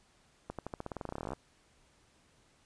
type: accelerating click train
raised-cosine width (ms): 1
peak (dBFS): -24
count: 22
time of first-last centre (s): 0.5-1.333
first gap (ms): 87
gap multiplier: 0.91
effects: pink hiss -67 dBFS RMS until 2.65 s + resampled to 22050 Hz